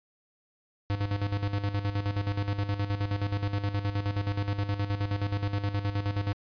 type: tone with tremolo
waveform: square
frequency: 101 Hz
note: G#2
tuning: 48 cents flat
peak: -26 dBFS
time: 0.9-6.33 s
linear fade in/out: 0 ms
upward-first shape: square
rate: 9.5 Hz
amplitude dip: 65%
effects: resampled to 11025 Hz